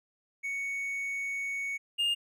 triangle tone pair in turn, 2225 / 2824 Hz, C#7 / F7, +6 / +19 cents, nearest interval major third, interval 413 cents, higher second, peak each -30 / -24 dBFS, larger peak second, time 0.43-1.78 / 1.98-2.15 s, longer first, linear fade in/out 20 ms, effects none

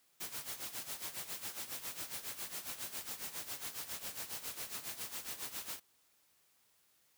white noise with tremolo, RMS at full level -41 dBFS, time 0.2-5.8 s, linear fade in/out 10 ms, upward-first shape sine, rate 7.3 Hz, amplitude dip 75%, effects white hiss -72 dBFS RMS until 7.17 s + high-pass 60 Hz 12 dB/octave

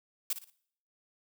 blue noise with echo, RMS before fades -31 dBFS, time 0.3-0.33 s, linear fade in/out 2 ms, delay 57 ms, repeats 3, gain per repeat -10 dB, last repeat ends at 0.501 s, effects noise-tail reverb RT60 0.6 s tail -21 dB re dry

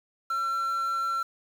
triangle tone with quantisation, 1353 Hz, E6, 45 cents sharp, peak -24 dBFS, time 0.3-1.23 s, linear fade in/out 5 ms, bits 8, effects none

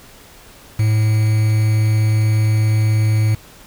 triangle tone with quantisation, 108.6 Hz, A2, 22 cents flat, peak -10 dBFS, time 0.79-3.35 s, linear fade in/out 5 ms, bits 5, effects pink hiss -43 dBFS RMS until 3.66 s

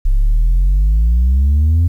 sine exponential sweep, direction up, 32.64 to 87.31 Hz, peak -6 dBFS, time 0.05-1.88 s, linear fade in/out 10 ms, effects tanh soft clip ceiling -8 dBFS + 8-bit

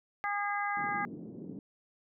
harmonic tone, 407.7 Hz, G#4, 32 cents flat, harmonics 2 / 3 / 4 / 5, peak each -34 / -36 / -37 / -38 dBFS, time 0.24-1.05 s, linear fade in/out 0 ms
pink band-pass noise, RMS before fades -44 dBFS, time 0.77-1.59 s, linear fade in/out 2 ms, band 170 to 360 Hz, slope 24 dB/octave
effects none

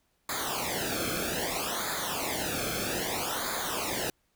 pink noise with flanger, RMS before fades -32 dBFS, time 0.29-4.1 s, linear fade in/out 2 ms, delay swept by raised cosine 0.35 to 1.06 ms, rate 0.62 Hz, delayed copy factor -0.9, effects pink hiss -73 dBFS RMS until 4.35 s

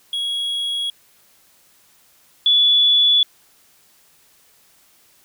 triangle / sine tone pair in turn, 3322 / 3433 Hz, G#7 / A7, 0 / -43 cents, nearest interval minor second, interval 57 cents, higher second, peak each -19 / -11 dBFS, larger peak second, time 0.13-0.9 / 2.46-3.23 s, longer neither, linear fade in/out 2 ms, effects white hiss -55 dBFS RMS until 5.24 s

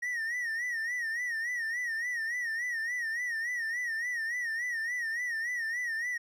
triangle tone with vibrato, 1881 Hz, A#6, 15 cents sharp, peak -29 dBFS, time 0.02-6.18 s, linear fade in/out 10 ms, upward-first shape sine, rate 3.5 Hz, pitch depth 100 cents each way, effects none

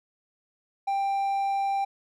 triangle tone, 789 Hz, G5, 11 cents sharp, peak -22 dBFS, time 0.87-1.85 s, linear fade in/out 10 ms, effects none

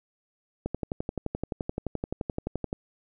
click train, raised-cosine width 2 ms, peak -16 dBFS, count 25, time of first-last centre 0.66-2.729 s, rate 11.6 Hz, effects none

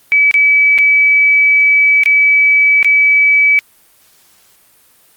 sine tone with dropouts, 2291 Hz, D7, 44 cents flat, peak -6 dBFS, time 0.12-3.59 s, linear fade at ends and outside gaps 0 ms, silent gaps 0.312-0.341 / 0.78-0.786 / 2.035-2.059 / 2.828-2.846 s, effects white hiss -49 dBFS RMS until 5.16 s + Opus 32 kbps

